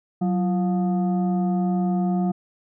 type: tone with frequency modulation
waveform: sine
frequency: 185 Hz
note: F#3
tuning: in tune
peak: -19 dBFS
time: 0.21-2.32 s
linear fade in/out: 10 ms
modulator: 528 Hz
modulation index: 0.61
effects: none